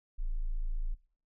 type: tone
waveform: sine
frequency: 27.5 Hz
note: A0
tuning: in tune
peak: -30 dBFS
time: 0.18-0.95 s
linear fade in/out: 20 ms
effects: noise-tail reverb RT60 0.5 s tail -19 dB re dry